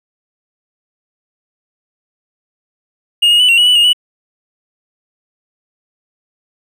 triangle tone with pitch steps, 2850 / 2869 / 2979 / 2746 / 2927 / 2969 / 2849 / 2952 Hz, F7 / F7 / F#7 / F7 / F#7 / F#7 / F7 / F#7, +34 / +46 / +11 / -30 / -19 / +5 / +34 / -5 cents, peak -5 dBFS, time 3.22-3.932 s, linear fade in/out 10 ms, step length 89 ms, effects none

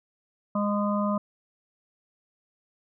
harmonic tone, 205.4 Hz, G#3, 19 cents flat, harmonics 1 / 3 / 5 / 6, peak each -25 / -30 / -32 / -33 dBFS, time 0.55-1.18 s, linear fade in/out 5 ms, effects none

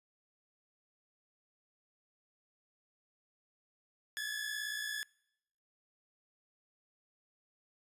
sawtooth tone pair together, 1672 / 1730 Hz, G#6 / A6, +11 / -30 cents, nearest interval minor second, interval 59 cents, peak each -38 / -35 dBFS, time 4.17-5.03 s, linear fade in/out 0 ms, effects noise-tail reverb RT60 0.8 s tail -25 dB re dry + resampled to 32000 Hz

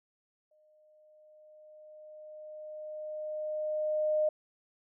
sine tone with exponential growth, 613 Hz, D#5, 26 cents flat, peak -24 dBFS, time 0.51-4.29 s, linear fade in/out 5 ms, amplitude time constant 820 ms, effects none

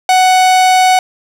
45% pulse tone, 743 Hz, F#5, 7 cents sharp, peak -6 dBFS, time 0.09-0.99 s, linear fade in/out 2 ms, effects low-pass 10000 Hz 12 dB/octave + 8-bit

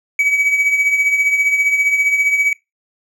triangle tone with tremolo, 2276 Hz, C#7, 45 cents sharp, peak -8 dBFS, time 0.19-2.53 s, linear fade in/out 2 ms, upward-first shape triangle, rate 15 Hz, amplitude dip 65%, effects noise-tail reverb RT60 0.2 s tail -22 dB re dry

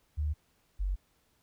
sine tone pair in turn, 75.1 / 47.31 Hz, D2 / F#1, +39 / +39 cents, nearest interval minor sixth, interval 800 cents, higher first, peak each -28 dBFS, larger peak neither, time 0.17-0.34 / 0.79-0.96 s, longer neither, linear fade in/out 20 ms, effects pink hiss -71 dBFS RMS until 1.42 s

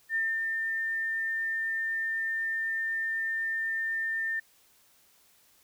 sine tone with ADSR envelope, 1802 Hz, A6, 41 cents sharp, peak -25 dBFS, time 0.09-4.4 s, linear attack 61 ms, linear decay 250 ms, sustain -3 dB, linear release 8 ms, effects white hiss -63 dBFS RMS until 5.63 s

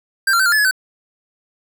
square tone with pitch steps, 1577 / 1377 / 1535 / 1401 / 1728 / 1690 / 1525 Hz, G6 / F6 / G6 / F6 / A6 / G#6 / G6, +10 / -25 / -37 / +5 / -32 / +30 / -48 cents, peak -13 dBFS, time 0.27-0.711 s, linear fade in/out 5 ms, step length 63 ms, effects none

